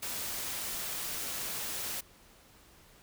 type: noise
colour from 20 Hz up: white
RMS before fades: -37 dBFS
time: 0.02-2.01 s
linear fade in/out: 10 ms
effects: pink hiss -59 dBFS RMS until 3.02 s